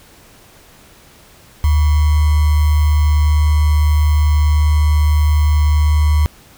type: tone with sample-and-hold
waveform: sine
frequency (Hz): 75.4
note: D2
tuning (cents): +46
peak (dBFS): -9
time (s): 1.64-6.26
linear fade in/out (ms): 0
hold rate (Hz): 1050
effects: pink hiss -45 dBFS RMS until 6.57 s